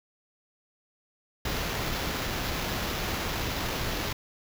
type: noise with sample-and-hold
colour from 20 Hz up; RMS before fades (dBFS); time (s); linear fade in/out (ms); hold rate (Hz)
pink; -31; 1.45-4.13; 5; 8820
effects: none